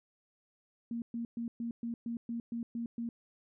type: tone bursts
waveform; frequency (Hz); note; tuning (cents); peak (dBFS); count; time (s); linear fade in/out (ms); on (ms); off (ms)
sine; 233.5; A#3; +3; -34; 10; 0.91-3.09; 2; 110; 120
effects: none